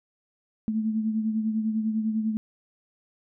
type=beating tone pair; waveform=sine; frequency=218.1 / 228.1 Hz; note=A3 / A#3; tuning=-15 / -37 cents; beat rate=10 Hz; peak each=-24 / -33 dBFS; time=0.68-2.37 s; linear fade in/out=0 ms; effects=none